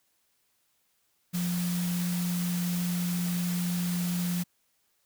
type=tone in noise; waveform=sine; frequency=176.1 Hz; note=F3; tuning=15 cents sharp; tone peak=-27 dBFS; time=1.33-4.44 s; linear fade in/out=20 ms; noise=white; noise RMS=-38 dBFS; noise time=1.33-4.44 s; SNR=+8 dB; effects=white hiss -72 dBFS RMS until 5.05 s